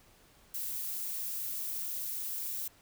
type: noise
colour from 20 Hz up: violet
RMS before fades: -37 dBFS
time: 0.54-2.68 s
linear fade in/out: 5 ms
effects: pink hiss -62 dBFS RMS until 2.81 s